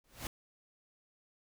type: noise with exponential growth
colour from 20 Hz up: pink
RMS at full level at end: -36 dBFS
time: 0.04-0.27 s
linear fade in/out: 2 ms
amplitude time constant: 48 ms
effects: none